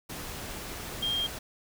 sine tone in noise, 3209 Hz, G7, 40 cents sharp, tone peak -27 dBFS, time 1.02-1.27 s, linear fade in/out 10 ms, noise pink, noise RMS -39 dBFS, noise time 0.09-1.39 s, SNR +9 dB, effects none

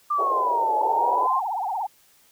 sine exponential two-way sweep, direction down then up, 1199 to 851 to 1067 Hz, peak -20 dBFS, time 0.1-1.4 s, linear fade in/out 10 ms, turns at 0.76 s
pink band-pass noise, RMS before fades -30 dBFS, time 0.18-1.27 s, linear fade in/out 5 ms, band 390 to 840 Hz, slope 48 dB/octave
sine tone with vibrato, 828 Hz, G#5, 5 cents flat, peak -24 dBFS, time 0.8-1.87 s, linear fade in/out 10 ms, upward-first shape triangle, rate 17 Hz, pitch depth 250 cents each way
effects white hiss -58 dBFS RMS until 2.31 s

